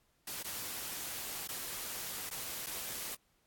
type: noise with dropouts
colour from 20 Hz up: white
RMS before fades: -41 dBFS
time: 0.27-3.15 s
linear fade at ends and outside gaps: 5 ms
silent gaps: 0.429-0.445 / 1.476-1.488 / 2.294-2.31 / 2.663-2.667 s
effects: pink hiss -74 dBFS RMS until 3.46 s + AAC 64 kbps